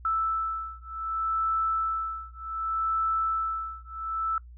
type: beating tone pair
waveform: sine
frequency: 1318.5 / 1319.16 Hz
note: E6 / E6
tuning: 0 / +1 cents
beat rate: 0.66 Hz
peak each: -29 dBFS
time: 0.05-4.38 s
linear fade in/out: 2 ms
effects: noise-tail reverb RT60 0.1 s tail -22 dB re dry + added 60 Hz sine -44 dBFS peak until 4.57 s